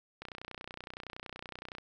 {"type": "click train", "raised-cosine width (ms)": 0.3, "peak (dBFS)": -26, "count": 49, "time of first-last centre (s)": [0.22, 1.784], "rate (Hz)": 30.7, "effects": []}